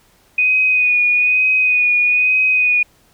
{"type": "tone with vibrato", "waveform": "sine", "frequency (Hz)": 2485, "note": "D#7", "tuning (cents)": -3, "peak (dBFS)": -11, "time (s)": [0.38, 2.83], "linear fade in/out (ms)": 5, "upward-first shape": "sine", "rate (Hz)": 1.1, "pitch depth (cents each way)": 26, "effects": ["pink hiss -54 dBFS RMS until 3.13 s"]}